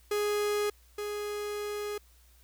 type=tone pair in turn; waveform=45% pulse; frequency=415.3 / 415.3 Hz; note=G#4 / G#4; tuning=0 / 0 cents; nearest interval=unison; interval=0 cents; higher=neither; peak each=-27 / -33 dBFS; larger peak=first; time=0.11-0.7 / 0.98-1.98 s; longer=second; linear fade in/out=5 ms; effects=added 60 Hz sine -58 dBFS peak until 2.43 s + white hiss -64 dBFS RMS until 2.43 s